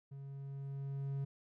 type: tone with level ramp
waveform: triangle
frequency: 138.1 Hz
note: C#3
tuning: 6 cents flat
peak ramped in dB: -44 to -33 dBFS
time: 0.11-1.25 s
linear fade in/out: 10 ms
effects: none